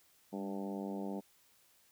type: harmonic tone with a mistuned harmonic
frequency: 98 Hz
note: G2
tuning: in tune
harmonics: 2 / 3 / 4 / 5 / 6 / 7 / 8 / 9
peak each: -40 / -44 / -46 / -48 / -50 / -51 / -52 / -53 dBFS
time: 0.32-1.21 s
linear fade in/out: 20 ms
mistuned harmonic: 2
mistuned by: +35 cents
effects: white hiss -68 dBFS RMS until 1.91 s